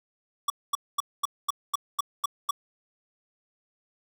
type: tone bursts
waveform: square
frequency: 1138 Hz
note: C#6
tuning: 45 cents sharp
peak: -23 dBFS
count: 9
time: 0.48-2.509 s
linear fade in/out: 5 ms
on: 21 ms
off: 230 ms
effects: none